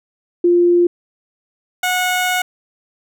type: tone pair in turn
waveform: sine / 15% pulse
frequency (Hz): 349.2 / 730.6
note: F4 / F#5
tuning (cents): 0 / -22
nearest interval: octave + minor second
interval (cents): 1278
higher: second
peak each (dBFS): -9 / -9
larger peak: neither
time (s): 0.44-0.87 / 1.83-2.42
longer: second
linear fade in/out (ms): 5
effects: none